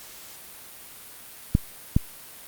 clicks, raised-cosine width 5 ms, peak -5 dBFS, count 2, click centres 1.551 / 1.965 s, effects white hiss -44 dBFS RMS until 2.47 s + Opus 48 kbps

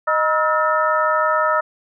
sine tone cluster, 619 / 959 / 1290 / 1416 / 1797 Hz, D#5 / A#5 / E6 / F6 / A6, -9 / +49 / -38 / +23 / +36 cents, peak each -20 / -23 / -18 / -26 / -26 dBFS, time 0.07-1.61 s, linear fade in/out 10 ms, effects none

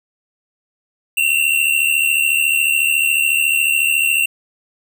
square tone pair together, 2696 / 2770 Hz, E7 / F7, +38 / -15 cents, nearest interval unison, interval 47 cents, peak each -17 dBFS, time 1.17-4.26 s, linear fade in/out 5 ms, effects none

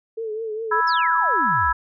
sine tone with vibrato, 440 Hz, A4, in tune, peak -25 dBFS, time 0.17-0.81 s, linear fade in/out 10 ms, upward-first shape triangle, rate 4.9 Hz, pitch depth 75 cents each way
sine chord, E major, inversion second, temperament equal, 987.8 / 1318.5 / 1661.2 Hz, B5 / E6 / G#6, 0 / 0 / 0 cents, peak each -20 / -21 / -23 dBFS, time 0.71-1.73 s, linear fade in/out 10 ms
sine exponential sweep, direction down, 5570 to 54.5 Hz, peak -28 dBFS, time 0.87-1.73 s, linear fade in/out 10 ms
effects none

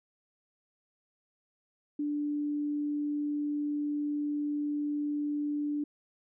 sine tone, 293.7 Hz, D4, in tune, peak -29 dBFS, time 1.99-5.84 s, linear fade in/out 5 ms, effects none

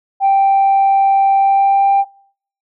sine tone with pitch glide, 784 to 791.3 Hz, G5 to G5, 0 to +16 cents, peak -7 dBFS, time 0.2-2.05 s, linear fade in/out 50 ms, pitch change +16 cents, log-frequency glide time 1.37-1.92 s, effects noise-tail reverb RT60 0.6 s tail -25 dB re dry + tanh soft clip ceiling -6 dBFS

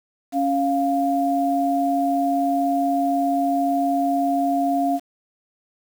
sine tone pair together, 277.6 / 698.5 Hz, C#4 / F5, +3 / 0 cents, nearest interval octave + major third, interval 1597 cents, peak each -21 / -20 dBFS, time 0.32-5 s, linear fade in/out 50 ms, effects 7-bit

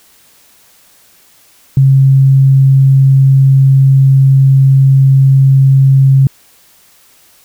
sine tone, 135.1 Hz, C#3, 44 cents flat, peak -3 dBFS, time 1.77-6.27 s, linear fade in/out 2 ms, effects white hiss -46 dBFS RMS until 7.44 s

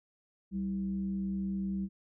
sine tone with frequency modulation, 193.8 Hz, G3, 20 cents flat, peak -31 dBFS, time 0.51-1.89 s, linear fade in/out 50 ms, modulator 130 Hz, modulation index 0.38, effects none

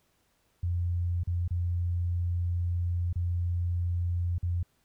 sine tone with dropouts, 87.31 Hz, F2, in tune, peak -26 dBFS, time 0.63-4.63 s, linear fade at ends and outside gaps 5 ms, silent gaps 1.235-1.273 / 1.479-1.507 / 3.129-3.157 / 4.383-4.429 s, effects pink hiss -71 dBFS RMS until 4.84 s

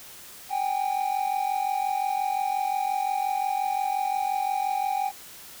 triangle tone pair together, 768.3 / 814 Hz, G5 / G#5, -35 / -35 cents, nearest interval minor second, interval 100 cents, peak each -25 / -25 dBFS, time 0.49-5.12 s, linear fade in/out 50 ms, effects white hiss -45 dBFS RMS until 5.6 s

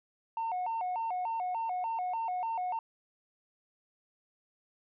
sine tone with vibrato, 813 Hz, G#5, 37 cents flat, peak -29 dBFS, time 0.37-2.79 s, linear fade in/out 2 ms, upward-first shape square, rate 3.4 Hz, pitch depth 190 cents each way, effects tanh soft clip ceiling -29 dBFS

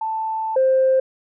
sine tone pair in turn, 883 / 525 Hz, A5 / C5, +6 / +6 cents, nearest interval major sixth, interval 900 cents, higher first, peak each -21 / -12 dBFS, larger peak second, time 0.01-0.56 / 0.56-1 s, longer first, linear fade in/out 5 ms, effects tanh soft clip ceiling -9 dBFS

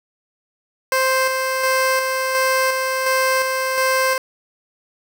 15% pulse tone with tremolo, 523.3 Hz, C5, in tune, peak -9 dBFS, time 0.92-4.18 s, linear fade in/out 2 ms, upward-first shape square, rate 1.4 Hz, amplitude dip 35%, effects none

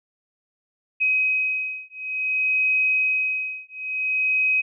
sine beating tone pair, 2529 / 2529.56 Hz, D#7 / D#7, +28 / +28 cents, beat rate 0.56 Hz, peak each -23 dBFS, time 1-4.62 s, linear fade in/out 20 ms, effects none

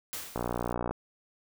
white noise with exponential decay, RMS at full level -35 dBFS, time 0.13-0.73 s, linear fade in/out 0 ms, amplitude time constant 130 ms
click train, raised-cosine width 1 ms, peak -17 dBFS, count 34, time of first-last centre 0.36-0.91 s, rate 60 Hz
effects none

